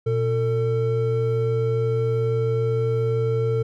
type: tone pair together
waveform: triangle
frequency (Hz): 118.9 / 449.4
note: A#2 / A4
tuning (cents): +35 / +37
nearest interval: octave + major seventh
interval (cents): 2302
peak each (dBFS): -20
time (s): 0.06-3.63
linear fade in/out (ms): 10
effects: none